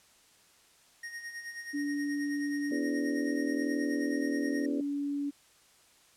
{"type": "tone with tremolo", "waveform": "square", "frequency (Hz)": 1864.7, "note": "A#6", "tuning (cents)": 0, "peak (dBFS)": -38, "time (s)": [1.03, 4.66], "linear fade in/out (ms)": 5, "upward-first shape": "sine", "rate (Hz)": 9.4, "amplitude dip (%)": 60}
{"type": "tone with pitch glide", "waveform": "sine", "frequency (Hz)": [288.9, 285.1], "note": ["D4", "C#4"], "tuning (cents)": [-28, 49], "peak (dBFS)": -30, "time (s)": [1.73, 5.31], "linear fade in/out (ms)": 20, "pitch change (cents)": -23, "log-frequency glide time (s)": [3.83, 4.7]}
{"type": "harmonic tone", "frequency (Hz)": 82.41, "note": "E2", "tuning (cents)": 0, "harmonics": [3, 4, 5, 6, 7], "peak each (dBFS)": [-36, -38, -40, -42, -43], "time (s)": [2.71, 4.81], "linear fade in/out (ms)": 5}
{"effects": ["white hiss -62 dBFS RMS until 6.16 s", "low-pass 10000 Hz 12 dB/octave"]}